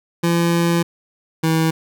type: tone pair in turn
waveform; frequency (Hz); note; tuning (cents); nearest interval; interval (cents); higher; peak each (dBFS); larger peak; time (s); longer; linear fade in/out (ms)
25% pulse; 170 / 161.29; F3 / E3; -46 / -37; minor second; 91; first; -11 / -11; neither; 0.23-0.83 / 1.43-1.71; first; 10
effects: none